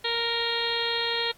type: harmonic tone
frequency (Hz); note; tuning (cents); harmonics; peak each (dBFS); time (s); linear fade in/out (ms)
466.2; A#4; 0; 1 / 2 / 3 / 4 / 5 / 6 / 7 / 8 / 9; -32 / -34 / -38 / -33 / -37 / -37 / -32 / -32 / -32; 0.04-1.32; 10
effects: pink hiss -56 dBFS RMS until 1.37 s + AAC 64 kbps